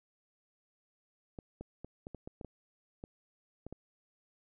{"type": "clicks", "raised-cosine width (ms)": 2, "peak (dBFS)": -30, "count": 11, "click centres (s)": [1.388, 1.61, 1.846, 2.069, 2.147, 2.275, 2.412, 2.447, 3.039, 3.666, 3.726], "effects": []}